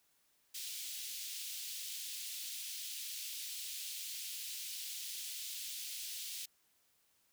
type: high-pass noise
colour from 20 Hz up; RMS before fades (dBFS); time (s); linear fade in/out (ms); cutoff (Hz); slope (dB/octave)
pink; -44; 0.54-6.46; 10; 3000; 24
effects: white hiss -74 dBFS RMS until 7.32 s